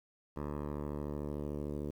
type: tone with low-pass filter sweep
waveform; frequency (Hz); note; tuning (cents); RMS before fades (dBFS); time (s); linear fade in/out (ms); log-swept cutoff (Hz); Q
10% pulse; 73.42; D2; 0; -39; 0.36-1.91; 10; 1100 to 470; 1.3
effects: 10-bit